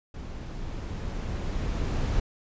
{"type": "noise with level ramp", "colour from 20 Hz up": "brown", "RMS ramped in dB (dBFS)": [-38, -26], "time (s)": [0.14, 2.2], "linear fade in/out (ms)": 5, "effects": ["resampled to 16000 Hz"]}